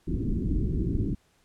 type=low-pass noise; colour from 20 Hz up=pink; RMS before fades=-27 dBFS; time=0.07-1.15 s; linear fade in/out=10 ms; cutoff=360 Hz; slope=48 dB/octave; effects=pink hiss -66 dBFS RMS until 1.44 s + low-pass 11000 Hz 12 dB/octave